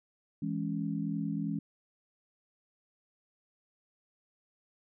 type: chord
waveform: sine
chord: C# minor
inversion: first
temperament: equal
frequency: 164.81 / 207.7 / 277.2 Hz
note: E3 / G#3 / C#4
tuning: 0 / 0 / 0 cents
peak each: -35 / -35 / -36 dBFS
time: 0.42-1.59 s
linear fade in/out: 5 ms
effects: none